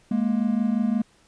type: tone pair together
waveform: triangle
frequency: 209.7 / 235.4 Hz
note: G#3 / A#3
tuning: +17 / +17 cents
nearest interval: major second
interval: 200 cents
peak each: -21 dBFS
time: 0.11-1.02 s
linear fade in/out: 5 ms
effects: pink hiss -59 dBFS RMS until 1.27 s + resampled to 22050 Hz